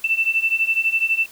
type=beating tone pair; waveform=sine; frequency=2661 / 2673 Hz; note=E7 / E7; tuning=+16 / +23 cents; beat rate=12 Hz; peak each=-21 / -19 dBFS; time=0.04-1.26 s; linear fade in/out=5 ms; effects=white hiss -45 dBFS RMS until 1.31 s